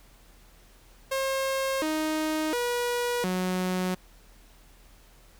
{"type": "tone with pitch steps", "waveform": "sawtooth", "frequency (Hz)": [536, 311.5, 483.9, 183.7], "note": ["C5", "D#4", "B4", "F#3"], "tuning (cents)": [42, 2, -35, -12], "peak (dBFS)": -22, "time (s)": [1.11, 3.95], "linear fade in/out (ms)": 10, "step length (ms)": 710, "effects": ["added 40 Hz sine -54 dBFS peak until 5.39 s", "pink hiss -58 dBFS RMS until 5.39 s"]}